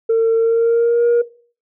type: tone with pitch glide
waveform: sine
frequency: 453.3 to 474.2 Hz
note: A#4 to A#4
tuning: -48 to +30 cents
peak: -9 dBFS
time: 0.09-1.22 s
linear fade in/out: 10 ms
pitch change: +78 cents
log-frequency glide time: 0.36-1.05 s
effects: noise-tail reverb RT60 0.4 s tail -17 dB re dry + tanh soft clip ceiling -9 dBFS